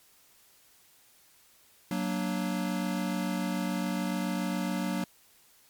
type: chord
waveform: square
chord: Gb augmented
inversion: none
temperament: equal with one note detuned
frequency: 186.07 / 233.1 / 293.7 Hz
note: Gb3 / Bb3 / D4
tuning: +10 / 0 / 0 cents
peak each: -32 / -35 / -36 dBFS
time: 1.91-5.04 s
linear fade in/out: 2 ms
effects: white hiss -61 dBFS RMS until 5.69 s + MP3 96 kbps